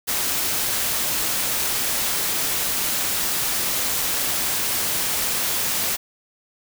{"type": "noise", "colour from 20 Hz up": "white", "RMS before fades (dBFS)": -23, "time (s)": [0.07, 5.97], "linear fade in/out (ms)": 20, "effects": []}